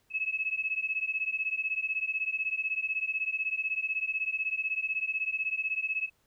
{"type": "beating tone pair", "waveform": "sine", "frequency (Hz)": [2576, 2592], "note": ["E7", "E7"], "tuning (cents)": [-41, -30], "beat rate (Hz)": 16, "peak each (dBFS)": [-32, -32], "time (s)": [0.1, 6.1], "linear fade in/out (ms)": 50, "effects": ["pink hiss -71 dBFS RMS until 6.26 s"]}